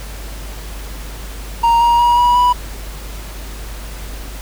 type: tone with pitch steps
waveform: triangle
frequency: 932.3 / 944.8 / 957.4 / 970.2 / 983.2 Hz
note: A#5 / A#5 / A#5 / B5 / B5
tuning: 0 / +23 / +46 / -31 / -8 cents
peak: -7 dBFS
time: 1.63-2.53 s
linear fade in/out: 10 ms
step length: 180 ms
effects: added 50 Hz sine -27 dBFS peak until 4.41 s + pink hiss -34 dBFS RMS until 4.41 s